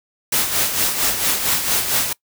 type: noise with tremolo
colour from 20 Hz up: white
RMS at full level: -17 dBFS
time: 0.32-2.13 s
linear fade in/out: 5 ms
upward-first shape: sine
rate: 4.4 Hz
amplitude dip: 55%
effects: noise-tail reverb RT60 0.1 s tail -22 dB re dry